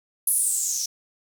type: noise with band-pass filter sweep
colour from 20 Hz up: violet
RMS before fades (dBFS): -24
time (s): 0.27-0.86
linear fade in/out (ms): 5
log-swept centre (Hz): 11000 to 5500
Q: 8
effects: none